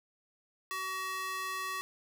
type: tone with high-pass filter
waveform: square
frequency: 377.3 Hz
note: F#4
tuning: 34 cents sharp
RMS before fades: -37 dBFS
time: 0.71-1.81 s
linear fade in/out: 0 ms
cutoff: 1300 Hz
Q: 1.7
effects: none